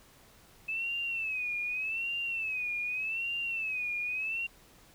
sine tone with vibrato, 2599 Hz, E7, 25 cents flat, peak -31 dBFS, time 0.68-4.47 s, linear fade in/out 10 ms, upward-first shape sine, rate 0.84 Hz, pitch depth 120 cents each way, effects pink hiss -59 dBFS RMS until 4.94 s

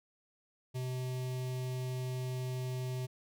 square tone with notch filter, 127.7 Hz, C3, 42 cents flat, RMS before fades -37 dBFS, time 0.74-3.07 s, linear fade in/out 20 ms, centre 1400 Hz, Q 1.1, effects none

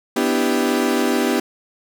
35% pulse chord, E minor seventh, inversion second, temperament equal, 246.9 / 293.7 / 329.6 / 392 Hz, B3 / D4 / E4 / G4, 0 / 0 / 0 / 0 cents, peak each -19 / -21 / -23 / -20 dBFS, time 0.16-1.4 s, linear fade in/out 5 ms, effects none

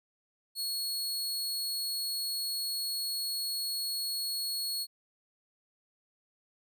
sawtooth tone, 4340 Hz, C#8, 37 cents flat, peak -29 dBFS, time 0.55-4.87 s, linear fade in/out 50 ms, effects none

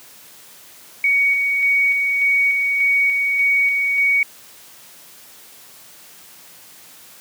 sine tone with tremolo, 2242 Hz, C#7, 19 cents sharp, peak -13 dBFS, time 1.04-4.23 s, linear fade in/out 2 ms, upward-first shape square, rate 1.7 Hz, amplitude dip 30%, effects white hiss -44 dBFS RMS until 7.2 s + high-pass 100 Hz 12 dB/octave

